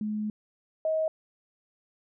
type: tone pair in turn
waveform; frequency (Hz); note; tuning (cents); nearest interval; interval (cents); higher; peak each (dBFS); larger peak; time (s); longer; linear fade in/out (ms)
sine; 212.5 / 633.1; G#3 / D#5; +40 / +30; octave + perfect fifth; 1890; second; -28 / -24; second; 0.01-0.3 / 0.85-1.08; first; 2
effects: none